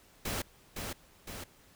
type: noise with echo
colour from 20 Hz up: pink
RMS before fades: -35 dBFS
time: 0.25-0.42 s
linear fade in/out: 5 ms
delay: 510 ms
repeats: 2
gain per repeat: -4 dB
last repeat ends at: 1.44 s
effects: pink hiss -61 dBFS RMS until 1.75 s